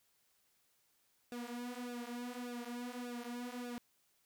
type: tone with flanger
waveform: sawtooth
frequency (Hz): 242.9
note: B3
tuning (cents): -29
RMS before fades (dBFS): -44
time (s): 1.32-3.78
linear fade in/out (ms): 0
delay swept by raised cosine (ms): 0.95 to 6.75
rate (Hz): 1.7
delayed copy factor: -0.85
effects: white hiss -75 dBFS RMS until 4.25 s